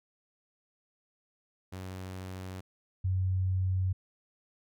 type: tone pair in turn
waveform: sawtooth / sine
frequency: 93.3 / 93.3 Hz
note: F#2 / F#2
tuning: +15 / +15 cents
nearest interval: unison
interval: 0 cents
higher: neither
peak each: -35 / -26 dBFS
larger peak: second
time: 1.72-2.61 / 3.04-3.93 s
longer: neither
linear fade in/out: 10 ms
effects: none